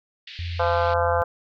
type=band-pass noise; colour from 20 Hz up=white; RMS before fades=-40 dBFS; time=0.27-0.94 s; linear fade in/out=5 ms; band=1800 to 4400 Hz; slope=48 dB/octave
type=tone with pitch glide; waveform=sine; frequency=86.2 to 85.65 Hz; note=F2 to F2; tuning=-22 to -33 cents; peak=-27 dBFS; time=0.39-1.22 s; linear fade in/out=0 ms; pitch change=-11 cents; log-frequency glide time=0.63-0.79 s
type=harmonic tone; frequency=171.3 Hz; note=F3; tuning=33 cents flat; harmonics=3 / 4 / 5 / 6 / 7 / 8 / 9; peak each=-23 / -25 / -27 / -29 / -30 / -31 / -32 dBFS; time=0.59-1.24 s; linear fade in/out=10 ms
effects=none